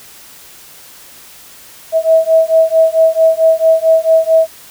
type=beating tone pair; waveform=sine; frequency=645 / 649.5 Hz; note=E5 / E5; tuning=-38 / -26 cents; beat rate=4.5 Hz; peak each=-10 dBFS; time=1.92-4.48 s; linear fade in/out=50 ms; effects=white hiss -38 dBFS RMS until 4.7 s